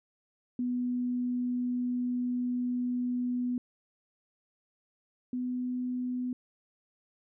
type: tone pair in turn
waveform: sine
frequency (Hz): 246.9 / 249.9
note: B3 / B3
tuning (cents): 0 / +21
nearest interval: unison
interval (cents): 21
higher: second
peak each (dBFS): -28 / -30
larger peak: first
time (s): 0.59-3.58 / 5.33-6.33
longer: first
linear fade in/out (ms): 2
effects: none